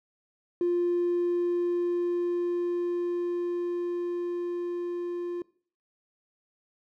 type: tone with level ramp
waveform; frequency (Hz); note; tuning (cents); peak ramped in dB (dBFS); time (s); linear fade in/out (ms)
triangle; 350; F4; +4; -19 to -28; 0.61-5.42; 2
effects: noise-tail reverb RT60 0.5 s tail -22 dB re dry + tanh soft clip ceiling -20 dBFS